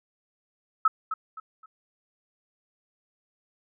sine tone with echo, 1295 Hz, E6, 31 cents flat, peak -16 dBFS, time 0.85-0.88 s, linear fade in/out 5 ms, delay 260 ms, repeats 3, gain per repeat -10 dB, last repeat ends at 1.66 s, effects none

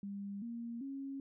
sine tone with pitch steps, 200.1 / 233.9 / 273.3 Hz, G3 / A#3 / C#4, +36 / +6 / -24 cents, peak -40 dBFS, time 0.03-1.2 s, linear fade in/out 2 ms, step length 390 ms, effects none

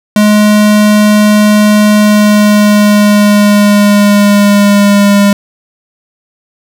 square tone with pitch glide, 210 to 201.9 Hz, G#3 to G#3, +19 to -49 cents, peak -4 dBFS, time 0.16-5.33 s, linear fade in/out 2 ms, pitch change -68 cents, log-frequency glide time 1.99-5.2 s, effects none

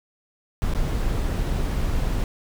brown noise with dropouts, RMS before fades -23 dBFS, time 0.62-2.24 s, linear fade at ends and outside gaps 0 ms, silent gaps 0.736-0.749 s, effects none

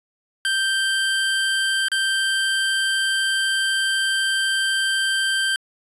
25% pulse tone with dropouts, 1568 Hz, G6, in tune, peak -15 dBFS, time 0.45-5.56 s, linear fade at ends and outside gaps 1 ms, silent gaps 1.884-1.917 s, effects resampled to 24000 Hz

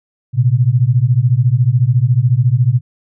sine beating tone pair, 116.54 / 130.54 Hz, A#2 / C3, 0 / -4 cents, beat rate 14 Hz, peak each -12 dBFS, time 0.33-2.81 s, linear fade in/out 50 ms, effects none

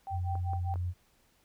sine tone with tremolo, 779 Hz, G5, 11 cents flat, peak -34 dBFS, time 0.07-0.74 s, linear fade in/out 0 ms, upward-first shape sine, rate 5 Hz, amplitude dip 100%
sine tone with pitch glide, 89.6 to 88.88 Hz, F2 to F2, +45 to +31 cents, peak -30 dBFS, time 0.1-0.94 s, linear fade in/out 50 ms, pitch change -14 cents, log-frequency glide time 0.34-0.73 s
clicks, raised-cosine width 1 ms, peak -32 dBFS, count 3, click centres 0.354 / 0.534 / 0.758 s
effects pink hiss -68 dBFS RMS until 1.44 s

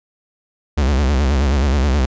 45% pulse tone with vibrato, 68.9 Hz, C#2, 10 cents flat, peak -13 dBFS, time 0.77-2.06 s, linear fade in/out 10 ms, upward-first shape sine, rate 9.4 Hz, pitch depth 150 cents each way, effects resampled to 16000 Hz

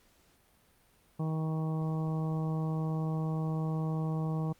harmonic tone, 158.3 Hz, D#3, 30 cents sharp, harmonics 1 / 2 / 3 / 4 / 5 / 6 / 7, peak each -30 / -41 / -43 / -47 / -46 / -51 / -48 dBFS, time 1.19-4.53 s, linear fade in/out 10 ms, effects pink hiss -66 dBFS RMS until 4.59 s + Opus 48 kbps

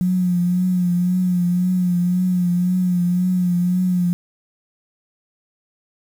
sine tone with vibrato, 179.5 Hz, F3, 48 cents sharp, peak -15 dBFS, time 0.01-4.13 s, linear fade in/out 0 ms, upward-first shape triangle, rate 1.9 Hz, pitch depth 45 cents each way, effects 7-bit

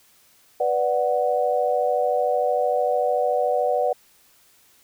sine chord, B minor, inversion none, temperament equal, 493.9 / 587.3 / 740 Hz, B4 / D5 / F#5, 0 / 0 / 0 cents, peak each -23 dBFS, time 0.6-3.93 s, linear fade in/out 5 ms, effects white hiss -57 dBFS RMS until 4.83 s

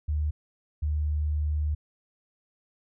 sine tone pair in turn, 75.3 / 75.3 Hz, D2 / D2, +44 / +44 cents, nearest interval unison, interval 0 cents, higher neither, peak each -24 dBFS, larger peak neither, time 0.08-0.31 / 0.82-1.75 s, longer second, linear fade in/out 10 ms, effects none

